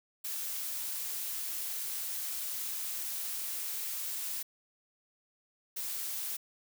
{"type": "noise bursts at uneven times", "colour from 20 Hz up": "blue", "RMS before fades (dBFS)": -37, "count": 2, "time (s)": [[0.24, 4.43], [5.76, 6.37]], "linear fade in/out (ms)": 10, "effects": []}